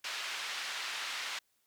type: band-pass noise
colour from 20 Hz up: pink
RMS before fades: -39 dBFS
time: 0.04-1.39 s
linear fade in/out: 5 ms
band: 1600 to 4500 Hz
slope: 12 dB/octave
effects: white hiss -75 dBFS RMS until 1.66 s